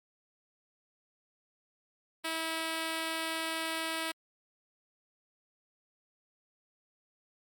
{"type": "tone", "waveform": "5% pulse", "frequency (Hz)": 324.1, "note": "E4", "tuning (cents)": -29, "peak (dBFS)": -21, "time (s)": [2.24, 4.12], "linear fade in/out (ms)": 10, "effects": ["MP3 96 kbps"]}